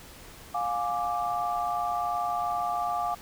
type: chord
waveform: sine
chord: D diminished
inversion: first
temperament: equal with one note detuned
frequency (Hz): 707.8 / 830.6 / 1174.7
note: F5 / Ab5 / D6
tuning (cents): +23 / 0 / 0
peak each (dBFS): -29 / -33 / -31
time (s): 0.54-3.15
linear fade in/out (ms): 10
effects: pink hiss -48 dBFS RMS until 3.21 s